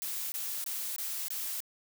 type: noise bursts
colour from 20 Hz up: blue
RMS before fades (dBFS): -36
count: 5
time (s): 0.02-1.604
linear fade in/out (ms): 0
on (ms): 300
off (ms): 21
effects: none